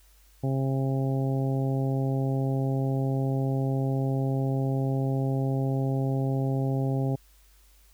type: harmonic tone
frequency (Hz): 134.2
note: C3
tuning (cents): +44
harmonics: 1 / 2 / 3 / 4 / 5 / 6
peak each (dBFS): -25 / -31 / -35 / -37 / -39 / -41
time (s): 0.43-7.16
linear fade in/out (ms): 10
effects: added 50 Hz sine -56 dBFS peak until 7.93 s + white hiss -62 dBFS RMS until 7.93 s